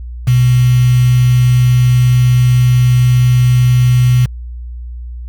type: tone with quantisation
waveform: sine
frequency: 124.6 Hz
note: B2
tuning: 16 cents sharp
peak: -6 dBFS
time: 0.27-4.26 s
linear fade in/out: 10 ms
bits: 4
effects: added 60 Hz sine -23 dBFS peak until 5.28 s